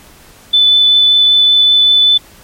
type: tone with vibrato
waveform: sine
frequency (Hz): 3500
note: A7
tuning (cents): -10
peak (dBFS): -5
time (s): 0.53-2.18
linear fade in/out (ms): 10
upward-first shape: triangle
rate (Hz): 5.2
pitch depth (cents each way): 9
effects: pink hiss -41 dBFS RMS until 2.43 s + MP3 64 kbps